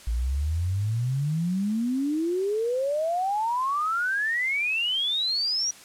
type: exponential sweep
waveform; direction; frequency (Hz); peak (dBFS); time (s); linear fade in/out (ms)
sine; up; 55 to 5830; -23; 0.07-5.71; 5
effects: white hiss -48 dBFS RMS until 5.84 s + low-pass 10000 Hz 12 dB/octave